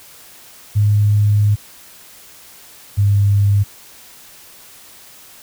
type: tone pair in turn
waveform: sine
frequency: 103.83 / 100.87 Hz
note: G#2 / G2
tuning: 0 / +50 cents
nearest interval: minor second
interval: 50 cents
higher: first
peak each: -10 dBFS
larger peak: neither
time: 0.75-1.56 / 2.97-3.64 s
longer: first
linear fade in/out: 20 ms
effects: white hiss -42 dBFS RMS until 5.42 s